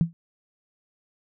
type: tone with exponential decay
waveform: sine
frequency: 166.9 Hz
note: E3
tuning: 22 cents sharp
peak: -13 dBFS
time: 0.01-0.13 s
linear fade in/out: 0 ms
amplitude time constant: 25 ms
effects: none